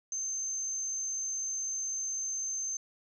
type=tone; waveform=sine; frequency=6272 Hz; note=G8; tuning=in tune; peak=-32 dBFS; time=0.12-2.77 s; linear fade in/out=2 ms; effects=none